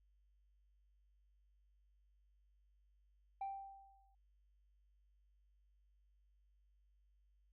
sine tone with exponential decay, 784 Hz, G5, in tune, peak -37 dBFS, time 3.41-4.15 s, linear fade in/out 5 ms, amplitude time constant 160 ms, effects tanh soft clip ceiling -38 dBFS + added 50 Hz sine -70 dBFS peak until 7.52 s

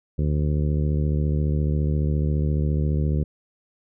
harmonic tone, 74.5 Hz, D2, 25 cents sharp, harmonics 1 / 2 / 3 / 4 / 5 / 6 / 7, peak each -22 / -23 / -31 / -35 / -35 / -38 / -40 dBFS, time 0.18-3.24 s, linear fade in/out 10 ms, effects none

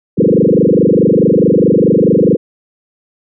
sine tone with frequency modulation, 329.6 Hz, E4, in tune, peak -6 dBFS, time 0.17-2.37 s, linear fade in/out 20 ms, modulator 24.7 Hz, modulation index 7.1, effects none

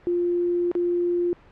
sine tone with dropouts, 350 Hz, F4, 4 cents sharp, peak -20 dBFS, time 0.07-1.33 s, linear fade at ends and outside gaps 0 ms, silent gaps 0.715-0.752 s, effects pink hiss -52 dBFS RMS until 1.51 s + low-pass 2000 Hz 12 dB/octave

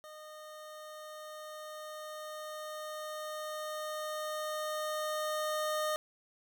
25% pulse tone with level ramp, 614 Hz, D#5, 23 cents flat, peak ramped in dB -44 to -27 dBFS, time 0.04-5.96 s, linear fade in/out 0 ms, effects none

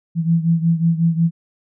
sine beating tone pair, 164.81 / 170.31 Hz, E3 / F3, 0 / -43 cents, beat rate 5.5 Hz, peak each -15 / -19 dBFS, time 0.15-1.31 s, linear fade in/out 50 ms, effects none

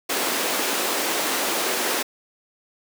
pink high-pass noise, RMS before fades -24 dBFS, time 0.09-2.03 s, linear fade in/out 10 ms, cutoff 290 Hz, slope 24 dB/octave, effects none

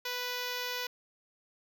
5% pulse tone with notch filter, 493.9 Hz, B4, in tune, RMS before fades -36 dBFS, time 0.05-0.87 s, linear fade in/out 5 ms, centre 7700 Hz, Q 1.7, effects none

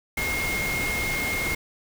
sine tone in noise, 2143 Hz, C7, 41 cents sharp, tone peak -26 dBFS, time 0.17-1.55 s, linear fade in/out 5 ms, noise pink, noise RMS -30 dBFS, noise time 0.17-1.55 s, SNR +1 dB, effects none

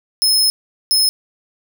sawtooth tone bursts at uneven times, 5180 Hz, E8, 31 cents flat, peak -9 dBFS, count 2, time 0.22-0.5 / 0.91-1.09 s, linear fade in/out 0 ms, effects none

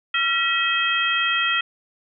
harmonic tone with a mistuned harmonic, 641 Hz, E5, 49 cents flat, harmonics 2 / 3 / 4 / 5, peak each -24 / -24 / -24 / -24 dBFS, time 0.14-1.61 s, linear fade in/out 5 ms, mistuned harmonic 2, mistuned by +110 cents, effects none

